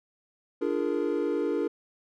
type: chord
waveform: triangle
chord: Bb dominant seventh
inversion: first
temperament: equal with one note detuned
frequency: 293.7 / 344 / 415.3 / 466.2 Hz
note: D4 / F4 / Ab4 / Bb4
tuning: 0 / -26 / 0 / 0 cents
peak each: -29 dBFS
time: 0.61-1.68 s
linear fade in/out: 10 ms
effects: none